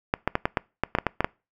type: clicks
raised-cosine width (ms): 0.5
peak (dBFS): -6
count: 11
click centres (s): 0.139 / 0.276 / 0.354 / 0.455 / 0.572 / 0.836 / 0.951 / 0.986 / 1.067 / 1.206 / 1.245
effects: noise-tail reverb RT60 0.3 s tail -25 dB re dry